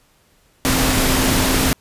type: tone in noise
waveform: sine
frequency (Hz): 261.6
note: C4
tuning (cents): 0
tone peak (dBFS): -21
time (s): 0.65-1.73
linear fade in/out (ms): 0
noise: pink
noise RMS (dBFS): -17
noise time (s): 0.65-1.73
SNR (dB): -7
effects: pink hiss -57 dBFS RMS until 1.8 s + resampled to 32000 Hz